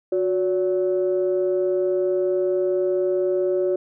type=tone pair together; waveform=sine; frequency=365.7 / 569.8 Hz; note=F#4 / C#5; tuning=-20 / +48 cents; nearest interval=minor sixth; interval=768 cents; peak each=-19 / -23 dBFS; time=0.12-3.76 s; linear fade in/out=5 ms; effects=tanh soft clip ceiling -12 dBFS